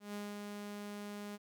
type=tone with ADSR envelope; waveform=sawtooth; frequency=205.7 Hz; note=G#3; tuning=16 cents flat; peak=-36 dBFS; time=0-1.38 s; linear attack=140 ms; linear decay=210 ms; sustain=-3 dB; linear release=34 ms; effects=none